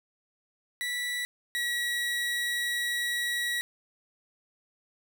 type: tone pair in turn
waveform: 30% pulse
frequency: 1955 / 1921.4 Hz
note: B6 / B6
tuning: -18 / -48 cents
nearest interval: unison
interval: 30 cents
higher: first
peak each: -27 / -25 dBFS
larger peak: second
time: 0.81-1.25 / 1.55-3.61 s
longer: second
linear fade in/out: 0 ms
effects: none